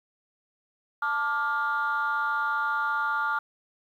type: chord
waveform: sine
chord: D minor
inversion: second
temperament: just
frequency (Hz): 881 / 1174.7 / 1409.6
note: A5 / D6 / F6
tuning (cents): +2 / 0 / +16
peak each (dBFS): -30 / -28 / -26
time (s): 1.02-3.39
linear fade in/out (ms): 5
effects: tanh soft clip ceiling -19 dBFS + 10-bit